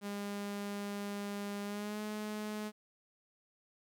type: tone with pitch glide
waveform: sawtooth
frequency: 202.8 to 212.1 Hz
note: G#3 to G#3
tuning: -41 to +37 cents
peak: -34 dBFS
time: 0.01-2.72 s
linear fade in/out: 50 ms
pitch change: +78 cents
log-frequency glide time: 1.64-2.01 s
effects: 12-bit